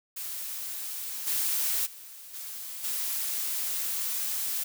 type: noise with level steps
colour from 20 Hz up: blue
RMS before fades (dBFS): -36 / -28 / -46 / -39 / -31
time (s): 0.16-4.64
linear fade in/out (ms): 10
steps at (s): 1.26 / 1.85 / 2.33 / 2.83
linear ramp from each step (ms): 20
effects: none